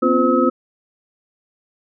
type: tone cluster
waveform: sine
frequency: 244.6 / 266.4 / 347.6 / 513 / 1285 Hz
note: B3 / C4 / F4 / C5 / E6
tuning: -16 / +31 / -8 / -34 / -45 cents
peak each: -19 dBFS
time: 0.02-0.5 s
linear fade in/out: 10 ms
effects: none